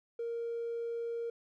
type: tone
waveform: triangle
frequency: 466.2 Hz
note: A#4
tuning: in tune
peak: -31 dBFS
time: 0.19-1.3 s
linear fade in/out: 5 ms
effects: tanh soft clip ceiling -31 dBFS

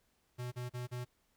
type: tone bursts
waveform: square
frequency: 123.47 Hz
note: B2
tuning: in tune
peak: -39 dBFS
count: 4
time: 0.38-1.051 s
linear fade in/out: 20 ms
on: 140 ms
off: 37 ms
effects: pink hiss -75 dBFS RMS until 1.36 s

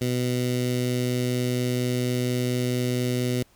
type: tone with notch filter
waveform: 15% pulse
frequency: 124.3 Hz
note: B2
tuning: 12 cents sharp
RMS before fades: -25 dBFS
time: 0.01-3.43 s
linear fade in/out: 5 ms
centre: 1100 Hz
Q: 0.66
effects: pink hiss -60 dBFS RMS until 3.55 s

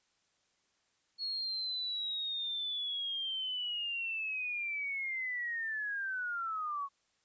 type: linear sweep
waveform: sine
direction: down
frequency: 4345 to 1097 Hz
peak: -34 dBFS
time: 1.18-6.89 s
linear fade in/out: 50 ms
effects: white hiss -75 dBFS RMS until 7.24 s + resampled to 16000 Hz

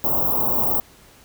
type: band-stop noise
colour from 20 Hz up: white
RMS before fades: -20 dBFS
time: 0.04-0.8 s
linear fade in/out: 0 ms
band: 1100 to 15000 Hz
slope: 48 dB/octave
effects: pink hiss -50 dBFS RMS until 1.24 s

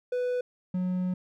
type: tone pair in turn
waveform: triangle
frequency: 495.8 / 182.52 Hz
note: B4 / F#3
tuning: +7 / -23 cents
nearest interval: octave + perfect fourth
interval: 1730 cents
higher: first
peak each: -24 dBFS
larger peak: neither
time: 0.12-0.41 / 0.74-1.14 s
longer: second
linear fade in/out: 5 ms
effects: none

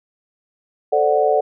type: chord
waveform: sine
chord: D dominant seventh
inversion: second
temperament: equal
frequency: 440 / 523.3 / 587.3 / 740 Hz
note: A4 / C5 / D5 / F#5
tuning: 0 / 0 / 0 / 0 cents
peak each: -18 / -23 / -18 / -18 dBFS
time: 0.92-1.41 s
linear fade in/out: 10 ms
effects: none

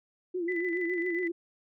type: tone with vibrato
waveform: sine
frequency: 350.6 Hz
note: F4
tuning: 7 cents sharp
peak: -29 dBFS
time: 0.34-1.32 s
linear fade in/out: 10 ms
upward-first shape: triangle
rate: 7.2 Hz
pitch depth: 110 cents each way
type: tone with tremolo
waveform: sine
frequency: 2000 Hz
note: B6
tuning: 21 cents sharp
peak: -31 dBFS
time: 0.48-1.28 s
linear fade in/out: 5 ms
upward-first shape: square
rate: 12 Hz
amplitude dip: 40%
effects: none

